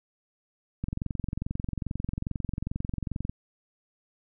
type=click train; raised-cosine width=5 ms; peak=-18 dBFS; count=56; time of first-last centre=0.84-3.295 s; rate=22.4 Hz; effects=none